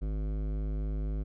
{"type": "tone with hard clipping", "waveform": "sine", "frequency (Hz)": 51.91, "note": "G#1", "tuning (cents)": 0, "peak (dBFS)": -32, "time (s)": [0.01, 1.24], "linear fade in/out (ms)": 20, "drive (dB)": 15, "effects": []}